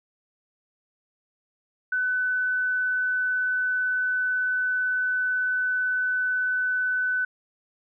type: tone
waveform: sine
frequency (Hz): 1503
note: F#6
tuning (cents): +27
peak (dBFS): -22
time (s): 1.92-7.25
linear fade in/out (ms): 5
effects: none